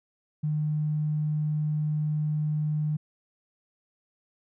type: tone with tanh clipping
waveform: triangle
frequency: 151.8 Hz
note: D#3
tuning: 42 cents flat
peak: -24 dBFS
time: 0.43-2.97 s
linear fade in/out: 10 ms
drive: 3 dB
effects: none

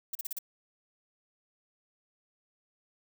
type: noise bursts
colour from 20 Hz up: violet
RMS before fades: -35 dBFS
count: 5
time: 0.13-0.388 s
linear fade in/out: 5 ms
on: 22 ms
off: 37 ms
effects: none

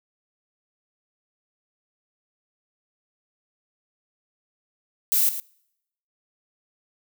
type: noise with echo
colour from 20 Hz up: violet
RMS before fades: -20 dBFS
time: 5.12-5.29 s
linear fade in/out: 0 ms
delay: 110 ms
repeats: 1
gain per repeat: -11 dB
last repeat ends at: 5.4 s
effects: noise-tail reverb RT60 0.8 s tail -26 dB re dry

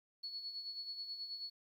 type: tone with tremolo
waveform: sine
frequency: 4394 Hz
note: C#8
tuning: 16 cents flat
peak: -40 dBFS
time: 0.23-1.5 s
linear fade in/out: 10 ms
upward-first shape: sine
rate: 9.3 Hz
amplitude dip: 55%
effects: 12-bit

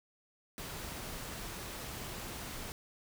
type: noise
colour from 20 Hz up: pink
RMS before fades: -43 dBFS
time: 0.58-2.72 s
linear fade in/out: 0 ms
effects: none

